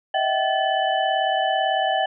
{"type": "tone cluster", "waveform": "sine", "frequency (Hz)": [629, 667, 767, 1733, 2995], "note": ["D#5", "E5", "G5", "A6", "F#7"], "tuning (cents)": [19, 20, -38, -27, 20], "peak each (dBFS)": [-26, -28, -21, -28, -29], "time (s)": [0.14, 2.06], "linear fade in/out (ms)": 5, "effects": []}